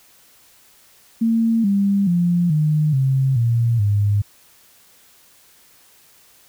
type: tone with pitch steps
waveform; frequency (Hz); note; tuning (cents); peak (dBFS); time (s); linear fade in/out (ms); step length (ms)
sine; 227.4 / 199.11 / 174.34 / 152.65 / 133.66 / 117.03 / 102.47; A#3 / G3 / F3 / D#3 / C3 / A#2 / G#2; -43 / +27 / -3 / -33 / +37 / +7 / -23; -14; 1.21-4.22; 10; 430
effects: white hiss -52 dBFS RMS until 6.48 s